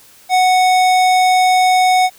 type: tone with hard clipping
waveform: sine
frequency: 739 Hz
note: F#5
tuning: 2 cents flat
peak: -11 dBFS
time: 0.29-2.1 s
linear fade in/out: 50 ms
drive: 18 dB
effects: white hiss -45 dBFS RMS until 2.18 s